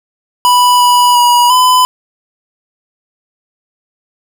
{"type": "tone with pitch steps", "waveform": "square", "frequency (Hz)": [986, 980, 968, 1007], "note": ["B5", "B5", "B5", "B5"], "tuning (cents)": [-3, -14, -35, 33], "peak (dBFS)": -6, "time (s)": [0.45, 1.85], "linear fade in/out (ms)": 0, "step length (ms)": 350, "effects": []}